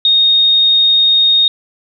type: tone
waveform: sine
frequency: 3711 Hz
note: A#7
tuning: 9 cents flat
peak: -7 dBFS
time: 0.05-1.48 s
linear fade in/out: 2 ms
effects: none